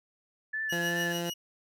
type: tone with vibrato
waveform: sine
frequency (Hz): 1731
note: A6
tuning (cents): -29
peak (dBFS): -30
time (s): 0.53-1.13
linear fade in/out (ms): 10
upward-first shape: triangle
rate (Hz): 2.7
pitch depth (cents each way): 39
type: tone with tremolo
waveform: 30% pulse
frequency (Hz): 2900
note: F#7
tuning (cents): -35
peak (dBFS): -30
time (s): 0.69-1.34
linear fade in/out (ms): 10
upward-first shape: triangle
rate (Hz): 6.9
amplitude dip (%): 95
type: tone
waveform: 15% pulse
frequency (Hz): 171.8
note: F3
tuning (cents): -28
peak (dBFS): -25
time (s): 0.72-1.3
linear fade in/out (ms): 5
effects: none